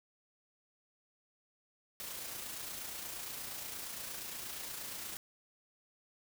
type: noise with amplitude modulation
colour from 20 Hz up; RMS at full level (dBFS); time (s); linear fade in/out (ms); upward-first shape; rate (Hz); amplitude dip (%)
white; -42; 2-5.17; 0; sine; 28.5; 35
effects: none